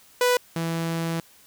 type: tone pair in turn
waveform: sawtooth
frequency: 493.9 / 165.49 Hz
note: B4 / E3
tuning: 0 / +7 cents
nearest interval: octave + perfect fifth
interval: 1893 cents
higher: first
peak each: -14 / -21 dBFS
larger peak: first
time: 0.21-0.37 / 0.56-1.2 s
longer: second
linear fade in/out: 2 ms
effects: white hiss -54 dBFS RMS until 1.46 s